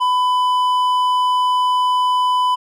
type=tone with hard clipping; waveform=sine; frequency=1000 Hz; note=B5; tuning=21 cents sharp; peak=-15 dBFS; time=0-2.56 s; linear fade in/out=20 ms; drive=6 dB; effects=none

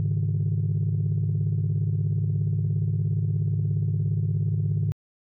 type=chord; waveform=sine; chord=Ab suspended fourth; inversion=none; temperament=equal; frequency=103.83 / 138.59 / 155.56 Hz; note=Ab2 / Db3 / Eb3; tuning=0 / 0 / 0 cents; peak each=-23 / -27 / -25 dBFS; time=0-4.92 s; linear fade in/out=0 ms; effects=tanh soft clip ceiling -17 dBFS

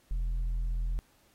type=tone with tanh clipping; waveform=sine; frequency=41.89 Hz; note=E1; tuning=29 cents sharp; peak=-29 dBFS; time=0.11-0.99 s; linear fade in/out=0 ms; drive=4 dB; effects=pink hiss -66 dBFS RMS until 1.34 s + AAC 48 kbps

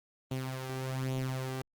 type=tone with flanger; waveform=sawtooth; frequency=130.81 Hz; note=C3; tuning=in tune; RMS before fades=-35 dBFS; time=0.31-1.62 s; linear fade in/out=5 ms; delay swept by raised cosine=0.29 to 2.59 ms; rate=1.2 Hz; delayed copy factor=+0.6; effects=Opus 24 kbps

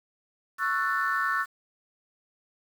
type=chord; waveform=sine; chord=F# minor seventh; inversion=second; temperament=just; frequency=1110 / 1332 / 1480 / 1776 Hz; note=C#6 / E6 / F#6 / A6; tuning=+2 / +18 / 0 / +16 cents; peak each=-29 dBFS; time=0.58-1.46 s; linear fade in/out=50 ms; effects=tanh soft clip ceiling -17 dBFS + 8-bit

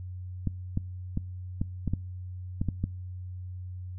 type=clicks; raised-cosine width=5 ms; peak=-15 dBFS; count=9; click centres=0.473 / 0.774 / 1.174 / 1.615 / 1.877 / 1.936 / 2.615 / 2.687 / 2.84 s; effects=noise-tail reverb RT60 0.5 s tail -25 dB re dry + added 91 Hz sine -36 dBFS peak until 3.98 s

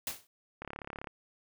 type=noise with exponential decay; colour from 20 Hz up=white; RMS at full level=-32 dBFS; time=0.07-0.27 s; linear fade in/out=1 ms; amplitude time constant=42 ms
type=click train; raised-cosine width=0.5 ms; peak=-25 dBFS; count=17; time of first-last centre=0.62-1.072 s; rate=35.4 Hz
effects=none

